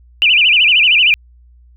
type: tone with vibrato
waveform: sine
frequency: 2679 Hz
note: E7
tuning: 27 cents sharp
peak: -7 dBFS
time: 0.22-1.14 s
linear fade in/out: 0 ms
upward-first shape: sine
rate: 13 Hz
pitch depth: 220 cents each way
effects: added 60 Hz sine -42 dBFS peak until 1.76 s